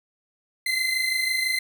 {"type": "tone pair together", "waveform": "30% pulse", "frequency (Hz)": [2041, 2067], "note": ["C7", "C7"], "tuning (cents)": [-44, -22], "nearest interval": "unison", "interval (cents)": 22, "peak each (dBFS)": [-25, -21], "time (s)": [0.66, 1.59], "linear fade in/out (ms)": 5, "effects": []}